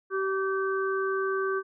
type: harmonic tone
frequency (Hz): 385.8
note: G4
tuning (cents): -28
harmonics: 1 / 3 / 4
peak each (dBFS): -27 / -32 / -33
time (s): 0.1-1.63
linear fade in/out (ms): 50
effects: none